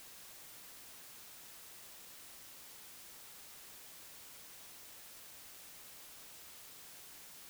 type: silence
effects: white hiss -54 dBFS RMS until 7.49 s